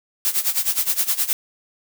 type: noise with tremolo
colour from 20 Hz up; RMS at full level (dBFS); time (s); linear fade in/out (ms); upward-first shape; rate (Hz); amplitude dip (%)
blue; -18; 0.25-1.33; 0; sine; 9.6; 85
effects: none